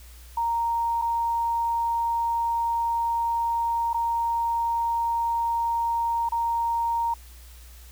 sine tone with dropouts, 930 Hz, A#5, 4 cents flat, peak -22 dBFS, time 0.37-7.14 s, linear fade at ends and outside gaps 5 ms, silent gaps 1.016-1.02 / 3.932-3.943 / 6.29-6.32 s, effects added 60 Hz sine -44 dBFS peak until 7.91 s + white hiss -52 dBFS RMS until 7.91 s

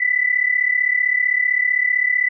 sine tone pair together, 1972.4 / 2008 Hz, B6 / B6, -3 / +28 cents, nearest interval unison, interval 31 cents, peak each -18 dBFS, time 0-2.29 s, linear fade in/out 10 ms, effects none

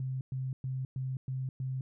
sine tone bursts, 130.81 Hz, C3, in tune, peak -32 dBFS, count 6, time 0-1.81 s, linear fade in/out 2 ms, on 210 ms, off 110 ms, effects none

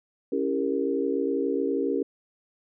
sine chord, C# diminished seventh, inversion none, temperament equal with one note detuned, 277.2 / 329.6 / 399.1 / 466.2 Hz, C#4 / E4 / G4 / Bb4, 0 / 0 / +31 / 0 cents, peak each -28 / -32 / -28 / -29 dBFS, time 0.32-2.03 s, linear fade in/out 5 ms, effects none

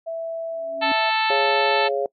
sine tone, 659.3 Hz, E5, in tune, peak -25 dBFS, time 0.06-1.11 s, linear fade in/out 20 ms
sine tone with exponential growth, 277.2 Hz, C#4, in tune, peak -24 dBFS, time 0.51-0.92 s, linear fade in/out 2 ms, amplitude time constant 88 ms
harmonic tone, 440 Hz, A4, in tune, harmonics 2 / 3 / 4 / 5 / 6 / 7 / 8 / 9 / 10, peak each -21 / -29 / -27 / -30 / -26 / -31 / -32 / -31 / -34 dBFS, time 0.81-1.89 s, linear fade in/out 20 ms
sine chord, Db major, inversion second, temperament just, 415.8 / 554.4 / 693 Hz, Ab4 / Db5 / F5, +2 / 0 / -14 cents, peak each -24 / -23 / -27 dBFS, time 1.3-2.06 s, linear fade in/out 2 ms
effects noise-tail reverb RT60 0.1 s tail -23 dB re dry + MP3 48 kbps

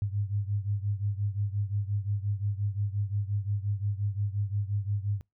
sine beating tone pair, 100 / 105.7 Hz, G2 / G#2, +35 / +31 cents, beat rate 5.7 Hz, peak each -29 / -32 dBFS, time 0.02-5.21 s, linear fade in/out 0 ms, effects noise-tail reverb RT60 0.2 s tail -26 dB re dry

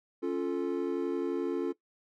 triangle chord, Db augmented, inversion none, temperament equal, 277.2 / 349.2 / 440 Hz, Db4 / F4 / A4, 0 / 0 / 0 cents, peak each -32 / -30 / -32 dBFS, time 0.22-1.73 s, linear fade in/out 20 ms, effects noise-tail reverb RT60 0.1 s tail -18 dB re dry

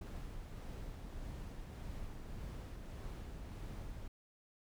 brown noise with tremolo, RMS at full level -45 dBFS, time 0.01-4.08 s, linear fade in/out 5 ms, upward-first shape sine, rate 1.7 Hz, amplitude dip 25%, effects none

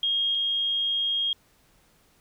sine tone pair in turn, 3250 / 3250 Hz, G#7 / G#7, -38 / -38 cents, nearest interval unison, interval 0 cents, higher neither, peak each -22 / -23 dBFS, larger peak first, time 0.03-0.35 / 0.35-1.33 s, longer second, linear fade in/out 2 ms, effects pink hiss -62 dBFS RMS until 2.2 s

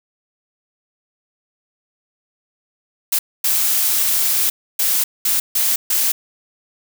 blue noise bursts at uneven times, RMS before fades -17 dBFS, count 6, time 3.12-3.19 / 3.44-4.5 / 4.79-5.04 / 5.25-5.4 / 5.55-5.76 / 5.9-6.12 s, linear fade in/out 5 ms, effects none

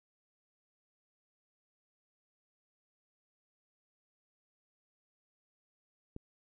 click, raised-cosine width 3 ms, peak -30 dBFS, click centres 6.164 s, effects none

